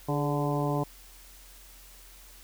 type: harmonic tone with a mistuned harmonic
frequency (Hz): 145.8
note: D3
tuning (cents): -12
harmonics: 1 / 2 / 3 / 4 / 5 / 6 / 7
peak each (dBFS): -29 / -32 / -34 / -35 / -36 / -37 / -37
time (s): 0.08-0.84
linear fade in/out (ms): 10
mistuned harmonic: 3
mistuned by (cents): -53
effects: added 43 Hz sine -52 dBFS peak until 2.43 s + white hiss -53 dBFS RMS until 2.43 s